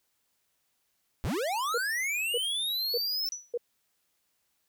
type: linear sweep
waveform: square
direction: up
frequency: 45.23 to 5350 Hz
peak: -29 dBFS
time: 1.24-3.29 s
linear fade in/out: 0 ms
type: tone bursts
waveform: sine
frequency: 477.8 Hz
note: A#4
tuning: 43 cents sharp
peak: -27 dBFS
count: 4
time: 1.74-3.576 s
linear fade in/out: 5 ms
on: 39 ms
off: 560 ms
type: tone with exponential decay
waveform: sine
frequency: 5920 Hz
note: F#8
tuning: in tune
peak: -30 dBFS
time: 3.32-3.53 s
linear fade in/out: 1 ms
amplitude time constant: 44 ms
effects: white hiss -75 dBFS RMS until 4.68 s